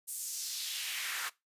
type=noise with high-pass filter sweep; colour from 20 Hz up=pink; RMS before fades=-38 dBFS; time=0.07-1.3 s; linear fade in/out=20 ms; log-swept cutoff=9500 to 1300 Hz; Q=1.8; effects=noise-tail reverb RT60 0.2 s tail -20 dB re dry + resampled to 32000 Hz